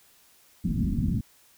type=low-pass noise; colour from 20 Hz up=white; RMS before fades=-26 dBFS; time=0.64-1.21 s; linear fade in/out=10 ms; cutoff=250 Hz; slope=48 dB/octave; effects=white hiss -59 dBFS RMS until 1.57 s